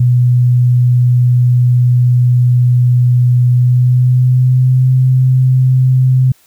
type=tone with pitch glide; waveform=sine; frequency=123.47 to 129.01 Hz; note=B2 to C3; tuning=0 to -24 cents; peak=-6 dBFS; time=0-6.32 s; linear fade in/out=5 ms; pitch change=+76 cents; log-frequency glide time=3.5-4.92 s; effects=white hiss -50 dBFS RMS until 6.46 s